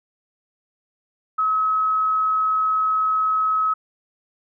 sine tone, 1282 Hz, E6, 49 cents flat, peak -17 dBFS, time 1.38-3.74 s, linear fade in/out 10 ms, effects none

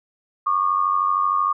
sine tone pair together, 1108.7 / 1201.7 Hz, C#6 / D6, 0 / +39 cents, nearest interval minor second, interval 139 cents, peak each -20 dBFS, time 0.46-1.53 s, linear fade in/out 10 ms, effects none

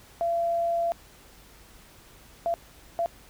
sine tone bursts at uneven times, 680 Hz, F5, 46 cents flat, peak -23 dBFS, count 3, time 0.21-0.92 / 2.46-2.54 / 2.99-3.06 s, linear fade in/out 0 ms, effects added 50 Hz sine -58 dBFS peak until 3.29 s + pink hiss -53 dBFS RMS until 3.29 s

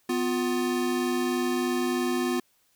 square tone pair together, 250 / 353.2 Hz, B3 / F4, +21 / +20 cents, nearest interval tritone, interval 599 cents, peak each -28 dBFS, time 0.09-2.4 s, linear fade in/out 5 ms, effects white hiss -67 dBFS RMS until 2.75 s

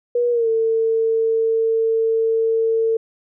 sine tone with pitch glide, 482.2 to 449.9 Hz, B4 to A4, -41 to +39 cents, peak -15 dBFS, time 0.15-2.97 s, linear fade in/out 5 ms, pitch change -120 cents, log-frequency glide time 0.31-0.48 s, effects none

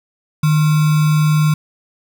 sine tone with sample-and-hold, 153.2 Hz, D#3, 27 cents flat, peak -10 dBFS, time 0.43-1.54 s, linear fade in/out 5 ms, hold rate 1225 Hz, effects none

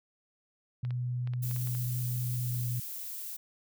sine tone with pitch glide, 123.47 to 122.12 Hz, B2 to B2, 0 to -19 cents, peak -30 dBFS, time 0.83-2.8 s, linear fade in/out 5 ms, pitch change -19 cents, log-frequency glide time 2.37-2.65 s
clicks, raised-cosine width 0.3 ms, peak -32 dBFS, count 8, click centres 0.85 / 0.907 / 1.274 / 1.336 / 1.512 / 1.563 / 1.673 / 1.75 s
violet noise, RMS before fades -40 dBFS, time 1.42-3.37 s, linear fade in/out 10 ms
effects none

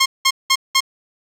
10% pulse tone bursts, 1070 Hz, C6, 38 cents sharp, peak -3 dBFS, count 4, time 0-0.806 s, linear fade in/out 10 ms, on 59 ms, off 190 ms, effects low-pass 12000 Hz 12 dB/octave

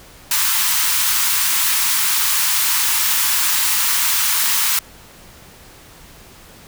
white high-pass noise, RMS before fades -17 dBFS, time 0.31-4.79 s, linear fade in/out 2 ms, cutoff 860 Hz, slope 96 dB/octave, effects pink hiss -43 dBFS RMS until 6.67 s

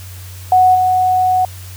sine tone with level steps, 739 Hz, F#5, 2 cents flat, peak -6 / -10 dBFS, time 0.52-1.45 s, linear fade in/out 2 ms, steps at 0.74 s, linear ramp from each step 20 ms, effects added 92 Hz sine -30 dBFS peak until 1.76 s + white hiss -38 dBFS RMS until 1.76 s

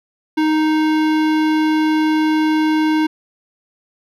sine tone with hard clipping, 311.1 Hz, D#4, in tune, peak -15 dBFS, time 0.37-3.07 s, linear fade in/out 10 ms, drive 18 dB, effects none

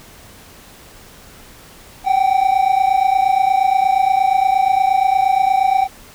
triangle tone pair together, 755.5 / 784 Hz, F#5 / G5, +36 / 0 cents, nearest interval minor second, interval 64 cents, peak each -13 dBFS, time 2.04-5.88 s, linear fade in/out 50 ms, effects pink hiss -42 dBFS RMS until 6.14 s

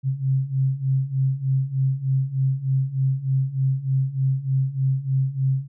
sine beating tone pair, 131.7 / 135 Hz, C3 / C#3, +12 / -45 cents, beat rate 3.3 Hz, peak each -24 / -21 dBFS, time 0.03-5.68 s, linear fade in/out 50 ms, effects none

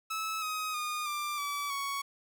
sawtooth tone with pitch steps, 1300 / 1260.8 / 1222.8 / 1185.9 / 1150.2 / 1115.5 Hz, E6 / D#6 / D#6 / D6 / D6 / C#6, -24 / +23 / -30 / +16 / -36 / +11 cents, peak -29 dBFS, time 0.1-2.02 s, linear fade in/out 10 ms, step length 320 ms, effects 10-bit

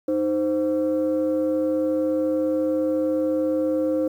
sine tone pair together, 310 / 521.4 Hz, D#4 / C5, -6 / -6 cents, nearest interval major sixth, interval 900 cents, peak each -21 / -21 dBFS, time 0.08-4.08 s, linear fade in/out 5 ms, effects tanh soft clip ceiling -15 dBFS + 9-bit

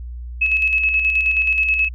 sine tone with tremolo, 2584 Hz, E7, 35 cents flat, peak -13 dBFS, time 0.41-1.89 s, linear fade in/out 10 ms, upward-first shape square, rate 9.4 Hz, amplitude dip 40%, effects added 60 Hz sine -28 dBFS peak until 1.94 s

